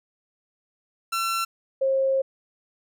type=tone pair in turn; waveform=sawtooth / sine; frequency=1350 / 535.7 Hz; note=E6 / C5; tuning=+41 / +41 cents; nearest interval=octave + major third; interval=1600 cents; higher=first; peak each=-20 / -19 dBFS; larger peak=second; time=1.12-1.45 / 1.81-2.22 s; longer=second; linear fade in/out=10 ms; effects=none